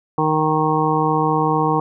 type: harmonic tone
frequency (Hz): 155.56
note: D#3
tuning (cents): 0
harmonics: 1 / 2 / 3 / 5 / 6 / 7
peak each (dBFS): -22 / -22 / -22 / -22 / -22 / -22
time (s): 0.18-1.8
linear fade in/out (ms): 2
effects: none

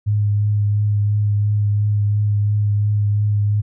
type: tone with vibrato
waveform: sine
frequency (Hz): 103.83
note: G#2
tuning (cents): 0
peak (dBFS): -14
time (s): 0.06-3.62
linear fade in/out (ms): 20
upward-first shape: triangle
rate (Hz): 2.9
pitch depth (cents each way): 18
effects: none

